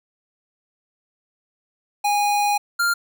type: tone pair in turn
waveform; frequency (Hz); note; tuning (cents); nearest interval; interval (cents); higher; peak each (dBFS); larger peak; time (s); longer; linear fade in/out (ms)
square; 822 / 1397.3; G#5 / F6; -18 / 0; major sixth; 918; second; -18 / -18; neither; 2.04-2.58 / 2.79-2.94; first; 10
effects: none